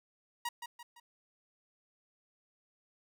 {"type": "tone with echo", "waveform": "sawtooth", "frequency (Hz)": 952, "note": "A#5", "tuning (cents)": 36, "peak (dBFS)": -30, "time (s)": [0.45, 0.49], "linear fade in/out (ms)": 5, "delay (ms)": 170, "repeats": 3, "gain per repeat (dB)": -7, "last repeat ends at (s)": 1, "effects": []}